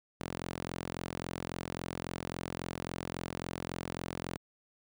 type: tone with high-pass filter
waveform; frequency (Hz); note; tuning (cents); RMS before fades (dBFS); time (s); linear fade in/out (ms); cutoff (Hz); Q
sawtooth; 43.65; F1; 0; -40; 0.2-4.38; 10; 150; 0.65
effects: none